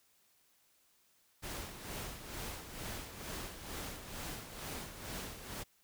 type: noise with tremolo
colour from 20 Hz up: pink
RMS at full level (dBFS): -42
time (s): 1.42-5.64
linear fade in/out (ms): 20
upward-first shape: sine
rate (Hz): 2.2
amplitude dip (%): 60
effects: white hiss -71 dBFS RMS until 5.83 s